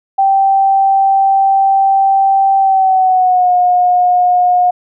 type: tone with pitch glide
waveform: sine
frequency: 780 to 719.4 Hz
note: G5 to F#5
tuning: -9 to -49 cents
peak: -7 dBFS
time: 0.18-4.71 s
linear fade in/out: 10 ms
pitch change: -140 cents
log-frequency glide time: 2.58-3.53 s
effects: none